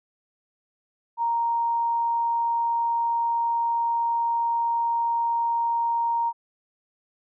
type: tone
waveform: sine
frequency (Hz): 932.3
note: A#5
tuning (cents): 0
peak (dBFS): -21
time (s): 1.17-6.33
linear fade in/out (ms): 50
effects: none